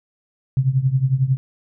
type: tone with tremolo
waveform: sine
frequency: 132.1 Hz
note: C3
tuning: 17 cents sharp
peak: -11 dBFS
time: 0.57-1.37 s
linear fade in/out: 0 ms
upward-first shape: triangle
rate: 11 Hz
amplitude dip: 90%
effects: none